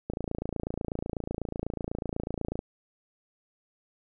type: click train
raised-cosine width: 2 ms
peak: -18 dBFS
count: 71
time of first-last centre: 0.1-2.591 s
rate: 28.1 Hz
effects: none